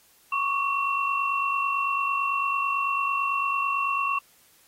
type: tone cluster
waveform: sine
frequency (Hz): 1107 / 1156 / 2718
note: C#6 / D6 / F7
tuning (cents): -3 / -28 / -48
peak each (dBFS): -25 / -32 / -28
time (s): 0.32-4.19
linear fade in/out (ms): 5
effects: white hiss -59 dBFS RMS until 4.67 s + AAC 48 kbps